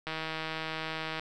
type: click train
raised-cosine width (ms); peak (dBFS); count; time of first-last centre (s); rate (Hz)
0.3; -19; 180; 0.07-1.196; 159
effects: none